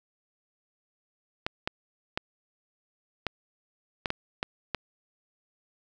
clicks, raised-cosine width 0.3 ms, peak -12 dBFS, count 8, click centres 1.465 / 1.675 / 2.175 / 3.267 / 4.058 / 4.104 / 4.429 / 4.747 s, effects none

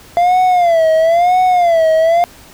triangle tone with vibrato, 686 Hz, F5, 31 cents flat, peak -6 dBFS, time 0.17-2.24 s, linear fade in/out 0 ms, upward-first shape sine, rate 1 Hz, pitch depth 130 cents each way, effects pink hiss -40 dBFS RMS until 2.53 s

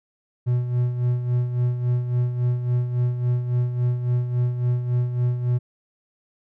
triangle tone with tremolo, 122.9 Hz, B2, 8 cents flat, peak -15 dBFS, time 0.46-5.59 s, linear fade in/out 20 ms, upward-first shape sine, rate 3.6 Hz, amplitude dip 60%, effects none

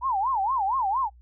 sine tone with vibrato, 910 Hz, A#5, 42 cents flat, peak -22 dBFS, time 0.01-1.1 s, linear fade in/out 50 ms, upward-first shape sine, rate 4.3 Hz, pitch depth 300 cents each way, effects noise-tail reverb RT60 0.1 s tail -25 dB re dry + added 60 Hz sine -49 dBFS peak until 1.21 s

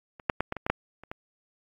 clicks, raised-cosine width 0.5 ms, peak -29 / -7 / -10 / -15 / -19 / -15 / -7 / -30 / -21 dBFS, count 9, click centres 0.198 / 0.298 / 0.406 / 0.524 / 0.567 / 0.665 / 0.7 / 1.036 / 1.115 s, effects AAC 64 kbps

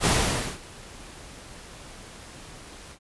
pink noise with ADSR envelope, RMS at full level -20 dBFS, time 0-2.99 s, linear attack 58 ms, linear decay 520 ms, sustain -24 dB, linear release 75 ms, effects resampled to 24000 Hz

